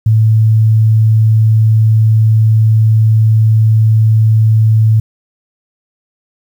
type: tone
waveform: sine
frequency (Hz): 110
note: A2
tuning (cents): 0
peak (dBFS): -5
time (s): 0.06-5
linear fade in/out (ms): 5
effects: 7-bit